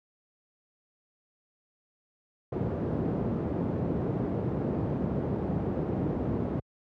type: band-pass noise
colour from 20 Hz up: pink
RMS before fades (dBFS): -30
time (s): 2.52-6.6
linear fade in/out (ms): 5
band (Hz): 100 to 430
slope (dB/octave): 12
effects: high-pass 60 Hz 12 dB/octave